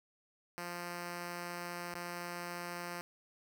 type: tone with dropouts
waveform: 5% pulse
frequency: 174.61 Hz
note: F3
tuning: in tune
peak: -29 dBFS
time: 0.58-3.01 s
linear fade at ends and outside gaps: 0 ms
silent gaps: 1.943-1.953 s
effects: none